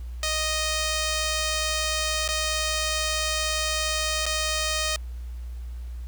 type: tone with dropouts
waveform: 5% pulse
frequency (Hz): 622.3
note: D#5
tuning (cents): 0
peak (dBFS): -13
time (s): 0.23-4.96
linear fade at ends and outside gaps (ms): 1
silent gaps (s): 2.278-2.288 / 4.256-4.264
effects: added 60 Hz sine -32 dBFS peak until 6.07 s + pink hiss -57 dBFS RMS until 6.07 s